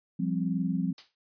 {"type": "chord", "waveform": "sine", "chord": "F suspended second", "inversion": "none", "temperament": "equal", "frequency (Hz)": [174.61, 196, 261.6], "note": ["F3", "G3", "C4"], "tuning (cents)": [0, 0, 0], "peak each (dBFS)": [-29, -31, -32], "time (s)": [0.19, 0.93], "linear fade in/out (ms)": 10}
{"type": "noise with exponential decay", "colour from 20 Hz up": "blue", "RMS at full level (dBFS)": -35, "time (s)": [0.98, 1.15], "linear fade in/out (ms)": 1, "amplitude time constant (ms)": 35}
{"effects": ["resampled to 11025 Hz"]}